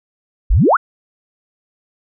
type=exponential sweep; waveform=sine; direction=up; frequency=34.65 to 1568 Hz; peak=-8 dBFS; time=0.5-0.77 s; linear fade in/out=10 ms; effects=none